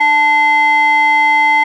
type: ring-modulated tone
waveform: triangle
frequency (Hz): 590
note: D5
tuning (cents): +8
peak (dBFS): -3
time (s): 0-1.64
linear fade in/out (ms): 10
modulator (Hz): 1470
effects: none